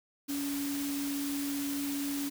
sine tone in noise, 282.4 Hz, C#4, 32 cents sharp, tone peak -32 dBFS, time 0.28-2.3 s, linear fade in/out 20 ms, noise white, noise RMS -40 dBFS, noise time 0.28-2.3 s, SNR +5 dB, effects none

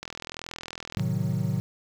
click train, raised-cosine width 0.2 ms, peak -18 dBFS, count 41, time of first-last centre 0.03-0.996 s, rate 41.4 Hz
triangle chord, A diminished seventh, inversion none, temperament equal, 110 / 130.81 / 155.56 / 185 Hz, A2 / C3 / Eb3 / Gb3, 0 / 0 / 0 / 0 cents, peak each -28 dBFS, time 0.97-1.6 s, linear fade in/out 0 ms
effects 8-bit

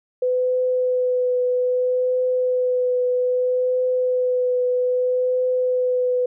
sine tone with vibrato, 502 Hz, B4, 28 cents sharp, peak -17 dBFS, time 0.22-6.26 s, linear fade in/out 5 ms, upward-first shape triangle, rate 0.62 Hz, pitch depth 16 cents each way, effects none

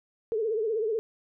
sine tone with vibrato, 439.7 Hz, A4, 1 cent flat, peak -25 dBFS, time 0.32-0.99 s, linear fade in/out 0 ms, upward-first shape triangle, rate 16 Hz, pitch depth 120 cents each way, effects none

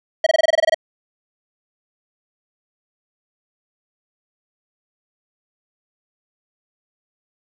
square tone bursts, 640 Hz, D#5, 49 cents sharp, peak -12 dBFS, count 11, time 0.24-0.745 s, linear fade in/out 5 ms, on 25 ms, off 23 ms, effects low-pass 4000 Hz 12 dB/octave

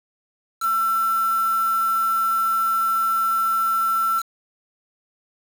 sine tone with quantisation, 1343 Hz, E6, 32 cents sharp, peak -18 dBFS, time 0.6-4.23 s, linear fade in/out 50 ms, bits 5, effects none

